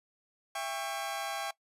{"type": "chord", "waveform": "sawtooth", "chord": "C# diminished", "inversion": "first", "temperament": "just", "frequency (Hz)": [665.2, 798.3, 1108.7], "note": ["E5", "G5", "C#6"], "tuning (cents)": [16, 31, 0], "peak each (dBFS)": [-36, -33, -37], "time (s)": [0.55, 1.51], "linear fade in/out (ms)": 5, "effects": ["noise-tail reverb RT60 0.1 s tail -20 dB re dry", "resampled to 32000 Hz"]}